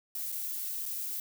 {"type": "noise with dropouts", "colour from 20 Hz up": "violet", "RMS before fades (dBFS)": -36, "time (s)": [0.15, 1.2], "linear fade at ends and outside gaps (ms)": 2, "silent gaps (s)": [[0.319, 0.323], [0.856, 0.86]], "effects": []}